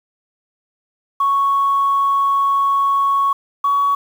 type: tone pair in turn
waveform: sine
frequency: 1108.7 / 1124.8 Hz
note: C#6 / C#6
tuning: 0 / +25 cents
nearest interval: unison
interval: 25 cents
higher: second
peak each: -12 dBFS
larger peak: neither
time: 1.2-3.33 / 3.64-3.95 s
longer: first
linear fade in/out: 5 ms
effects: tanh soft clip ceiling -8 dBFS + 7-bit